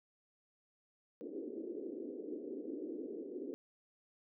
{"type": "band-pass noise", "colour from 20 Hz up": "pink", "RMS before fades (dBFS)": -44, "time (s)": [1.21, 3.54], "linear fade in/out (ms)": 0, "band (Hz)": [270, 450], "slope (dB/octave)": 48, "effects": []}